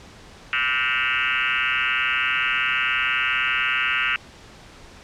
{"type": "tone with frequency modulation", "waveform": "sine", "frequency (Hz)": 2073, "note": "C7", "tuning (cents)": -17, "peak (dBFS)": -19, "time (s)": [0.53, 4.16], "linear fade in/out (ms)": 0, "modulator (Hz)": 129, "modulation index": 6.1, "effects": ["pink hiss -45 dBFS RMS until 5.03 s", "low-pass 6000 Hz 12 dB/octave"]}